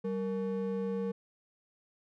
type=ring-modulated tone; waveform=triangle; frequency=329.6 Hz; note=E4; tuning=in tune; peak=-26 dBFS; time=0.04-1.12 s; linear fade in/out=10 ms; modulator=136 Hz; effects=none